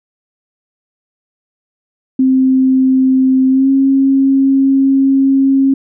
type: tone with pitch glide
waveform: sine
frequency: 261.6 to 270.5 Hz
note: C4 to C#4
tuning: 0 to -42 cents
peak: -7 dBFS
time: 2.19-5.74 s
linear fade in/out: 5 ms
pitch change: +58 cents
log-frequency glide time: 3.49-3.7 s
effects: none